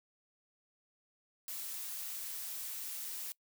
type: noise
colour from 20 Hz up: blue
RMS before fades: -42 dBFS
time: 1.48-3.32 s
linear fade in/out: 0 ms
effects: noise-tail reverb RT60 0.1 s tail -23 dB re dry